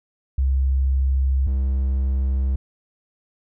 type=tone pair in turn; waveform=sine / triangle; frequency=66.6 / 66.26 Hz; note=C2 / C2; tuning=+31 / +22 cents; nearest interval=unison; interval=9 cents; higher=first; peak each=-16 dBFS; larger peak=neither; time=0.38-1.47 / 1.47-2.56 s; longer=neither; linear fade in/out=5 ms; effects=none